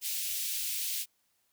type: high-pass noise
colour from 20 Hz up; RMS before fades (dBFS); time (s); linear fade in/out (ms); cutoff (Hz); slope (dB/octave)
white; -34; 0.01-1.06; 50; 2500; 24
effects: white hiss -74 dBFS RMS until 1.52 s